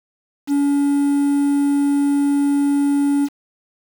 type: tone with quantisation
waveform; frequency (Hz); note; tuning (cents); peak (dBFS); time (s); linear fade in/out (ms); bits
triangle; 283.7; C#4; +40; -12; 0.47-3.29; 50; 6
effects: none